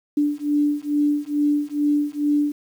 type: beating tone pair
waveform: sine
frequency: 292.1 / 294.4 Hz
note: D4 / D4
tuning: -9 / +4 cents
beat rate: 2.3 Hz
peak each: -21 dBFS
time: 0.17-2.52 s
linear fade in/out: 5 ms
effects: 8-bit